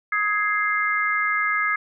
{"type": "chord", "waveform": "sine", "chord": "Ab major", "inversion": "second", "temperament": "equal with one note detuned", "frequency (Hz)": [1260.4, 1661.2, 2093], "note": ["Eb6", "Ab6", "C7"], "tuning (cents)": [22, 0, 0], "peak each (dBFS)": -24, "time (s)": [0.12, 1.76], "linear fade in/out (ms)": 5, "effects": []}